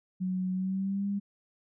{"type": "tone with pitch glide", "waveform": "sine", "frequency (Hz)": [185, 200.6], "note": ["F#3", "G3"], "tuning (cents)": [0, 40], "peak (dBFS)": -28, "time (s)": [0.2, 1.2], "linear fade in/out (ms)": 20, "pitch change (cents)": 140, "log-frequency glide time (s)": [0.53, 1.07], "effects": []}